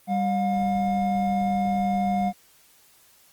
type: tone pair together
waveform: triangle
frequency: 196.2 / 715.1 Hz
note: G3 / F5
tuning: +2 / +41 cents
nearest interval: octave + minor seventh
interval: 2239 cents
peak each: -22 dBFS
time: 0.07-2.33 s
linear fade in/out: 50 ms
effects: white hiss -57 dBFS RMS until 3.32 s + Opus 32 kbps